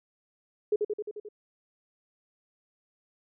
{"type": "tone with echo", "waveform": "sine", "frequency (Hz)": 420, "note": "G#4", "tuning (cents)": 19, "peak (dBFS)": -21, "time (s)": [0.72, 0.76], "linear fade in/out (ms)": 5, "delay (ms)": 88, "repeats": 6, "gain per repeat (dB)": -3, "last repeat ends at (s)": 1.288, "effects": []}